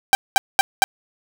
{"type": "tone bursts", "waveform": "sawtooth", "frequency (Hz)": 784, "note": "G5", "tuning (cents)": 0, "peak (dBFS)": -6, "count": 4, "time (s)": [0.13, 0.84], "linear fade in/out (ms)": 0, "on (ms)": 20, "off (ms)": 210, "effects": []}